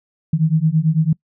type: beating tone pair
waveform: sine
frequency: 154 / 163 Hz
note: D#3 / E3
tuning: -17 / -19 cents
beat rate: 9 Hz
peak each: -16 dBFS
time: 0.33-1.13 s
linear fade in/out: 5 ms
effects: noise-tail reverb RT60 0.1 s tail -25 dB re dry